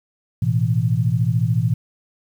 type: chord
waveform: sine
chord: A suspended second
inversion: none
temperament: just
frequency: 110 / 123.75 / 165 Hz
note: A2 / B2 / E3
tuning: 0 / +4 / +2 cents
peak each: -20 / -19 / -22 dBFS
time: 0.42-1.74 s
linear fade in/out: 5 ms
effects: 8-bit